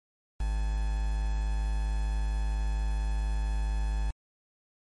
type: tone with quantisation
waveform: triangle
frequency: 52.2 Hz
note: G#1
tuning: 10 cents sharp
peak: -24 dBFS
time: 0.4-4.11 s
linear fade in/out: 5 ms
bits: 7
effects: MP3 48 kbps